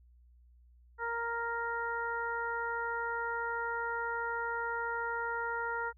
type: harmonic tone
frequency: 466.2 Hz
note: A#4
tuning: in tune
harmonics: 1 / 2 / 3 / 4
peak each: -40 / -37 / -36 / -43 dBFS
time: 0.98-5.93 s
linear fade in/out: 50 ms
effects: added 60 Hz sine -58 dBFS peak until 5.97 s